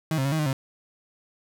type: tone with pitch steps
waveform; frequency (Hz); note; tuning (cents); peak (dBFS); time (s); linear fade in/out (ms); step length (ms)
35% pulse; 158.9 / 133.6 / 138.7 / 158.2 / 151.9 / 134; D#3 / C3 / C#3 / D#3 / D#3 / C3; +37 / +36 / +1 / +29 / -41 / +42; -21; 0.11-0.53; 2; 70
effects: none